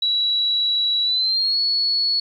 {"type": "tone with pitch glide", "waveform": "sine", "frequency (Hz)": [3911, 4390], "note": ["B7", "C#8"], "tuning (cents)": [-18, -18], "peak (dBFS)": -17, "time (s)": [0.02, 2.2], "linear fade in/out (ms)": 5, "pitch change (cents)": 200, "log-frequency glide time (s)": [1.03, 1.6], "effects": ["9-bit"]}